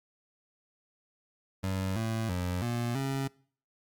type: tone with pitch steps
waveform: 25% pulse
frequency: 95.1 / 112.5 / 89.7 / 119.2 / 135.9 Hz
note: F#2 / A2 / F2 / A#2 / C#3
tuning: +48 / +39 / +47 / +39 / -34 cents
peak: -26 dBFS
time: 1.63-3.28 s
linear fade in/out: 10 ms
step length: 330 ms
effects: noise-tail reverb RT60 0.5 s tail -24 dB re dry + Opus 48 kbps